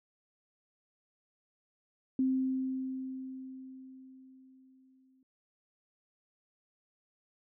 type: tone with exponential decay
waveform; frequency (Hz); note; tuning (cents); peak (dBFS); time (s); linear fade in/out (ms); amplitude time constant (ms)
sine; 261.6; C4; 0; -25; 2.19-5.23; 2; 660
effects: none